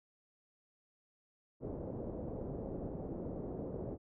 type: low-pass noise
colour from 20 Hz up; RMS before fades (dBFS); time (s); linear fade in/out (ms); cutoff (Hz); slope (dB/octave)
white; -42; 1.6-3.98; 50; 520; 24
effects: none